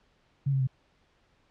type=tone with pitch steps; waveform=sine; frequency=138.6 / 134.5 / 130.52 Hz; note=C#3 / C3 / C3; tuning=0 / +48 / -4 cents; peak=-23 dBFS; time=0.46-0.673 s; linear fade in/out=10 ms; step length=71 ms; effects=pink hiss -67 dBFS RMS until 1.5 s + low-pass 4000 Hz 12 dB/octave